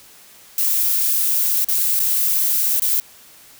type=noise with dropouts; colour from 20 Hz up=violet; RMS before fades=-18 dBFS; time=0.58-3 s; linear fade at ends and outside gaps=1 ms; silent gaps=1.645-1.686 / 1.994-2.001 / 2.797-2.82 s; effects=white hiss -46 dBFS RMS until 3.59 s